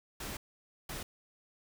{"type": "noise bursts at uneven times", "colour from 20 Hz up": "pink", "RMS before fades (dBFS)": -41, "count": 2, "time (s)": [[0.2, 0.37], [0.89, 1.03]], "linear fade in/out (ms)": 5, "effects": []}